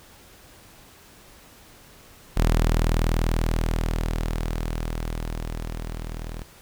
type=tone with level ramp; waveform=sawtooth; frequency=40.29 Hz; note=E1; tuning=39 cents flat; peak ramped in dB=-13 to -28 dBFS; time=2.36-6.44 s; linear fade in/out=20 ms; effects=pink hiss -50 dBFS RMS until 6.61 s